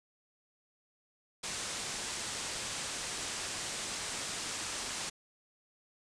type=low-pass noise; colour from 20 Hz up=white; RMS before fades=-39 dBFS; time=1.43-5.1 s; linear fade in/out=10 ms; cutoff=9000 Hz; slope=48 dB/octave; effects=none